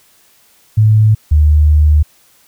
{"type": "tone pair in turn", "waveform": "sine", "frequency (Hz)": [108.2, 75.54], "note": ["A2", "D2"], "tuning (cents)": [-29, 49], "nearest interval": "tritone", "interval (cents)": 622, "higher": "first", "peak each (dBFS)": -5, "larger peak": "neither", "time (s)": [[0.77, 1.15], [1.31, 2.03]], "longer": "second", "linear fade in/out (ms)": 10, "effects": ["white hiss -50 dBFS RMS until 2.47 s"]}